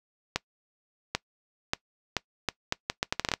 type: accelerating click train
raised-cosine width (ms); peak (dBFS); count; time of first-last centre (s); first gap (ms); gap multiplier
0.2; -8; 14; 0.36-3.338; 790; 0.74
effects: noise-tail reverb RT60 0.1 s tail -22 dB re dry